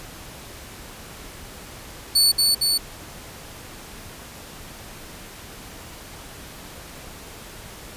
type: tone with echo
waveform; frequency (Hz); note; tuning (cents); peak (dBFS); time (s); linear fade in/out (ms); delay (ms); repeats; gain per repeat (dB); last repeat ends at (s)
sawtooth; 4465; C#8; +12; -11; 2.15-2.32; 10; 230; 2; -2; 2.78
effects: pink hiss -40 dBFS RMS until 7.96 s + resampled to 32000 Hz